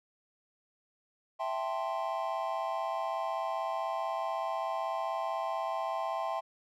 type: chord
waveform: triangle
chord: A minor seventh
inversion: second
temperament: equal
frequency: 659.3 / 784 / 880 / 1046.5 Hz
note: E5 / G5 / A5 / C6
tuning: 0 / 0 / 0 / 0 cents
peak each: -34 / -35 / -38 / -35 dBFS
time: 1.39-6.41 s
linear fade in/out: 20 ms
effects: none